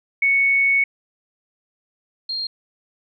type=tone pair in turn; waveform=sine; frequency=2217 / 4215 Hz; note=C#7 / C8; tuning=0 / +12 cents; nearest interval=major seventh; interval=1112 cents; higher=second; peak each=-14 / -23 dBFS; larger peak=first; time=0.22-0.84 / 2.29-2.47 s; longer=first; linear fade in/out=5 ms; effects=none